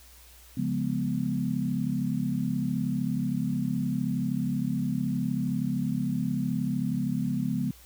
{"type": "chord", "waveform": "sine", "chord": "C# dominant seventh", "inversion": "none", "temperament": "equal", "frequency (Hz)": [138.59, 174.61, 207.7, 246.9], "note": ["C#3", "E#3", "G#3", "B3"], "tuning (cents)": [0, 0, 0, 0], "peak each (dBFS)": [-32, -32, -31, -30], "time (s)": [0.57, 7.71], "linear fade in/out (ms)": 5, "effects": ["added 60 Hz sine -53 dBFS peak until 7.85 s", "white hiss -54 dBFS RMS until 7.85 s"]}